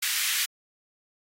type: high-pass noise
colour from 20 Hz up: pink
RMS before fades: -27 dBFS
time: 0.02-0.46 s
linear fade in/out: 10 ms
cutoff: 1700 Hz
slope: 24 dB/octave
effects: AAC 48 kbps